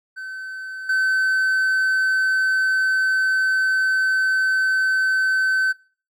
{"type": "tone with level steps", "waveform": "triangle", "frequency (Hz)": 1531, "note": "G6", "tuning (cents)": -41, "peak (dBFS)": [-28, -15], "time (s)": [0.16, 5.73], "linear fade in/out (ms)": 20, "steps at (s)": 0.89, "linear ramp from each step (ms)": 5, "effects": ["noise-tail reverb RT60 0.4 s tail -22 dB re dry"]}